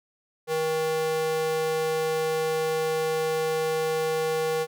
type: tone with high-pass filter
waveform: square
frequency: 158.6 Hz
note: D#3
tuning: 33 cents sharp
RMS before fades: -26 dBFS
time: 0.47-4.67 s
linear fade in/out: 50 ms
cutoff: 440 Hz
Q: 2.3
effects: none